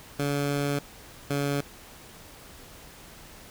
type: tone pair in turn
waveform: 15% pulse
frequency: 142.8 / 142.11 Hz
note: D3 / C#3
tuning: -48 / +43 cents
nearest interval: unison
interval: 9 cents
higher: first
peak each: -19 dBFS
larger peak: neither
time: 0.19-0.79 / 1.3-1.61 s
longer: first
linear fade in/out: 5 ms
effects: pink hiss -48 dBFS RMS until 3.5 s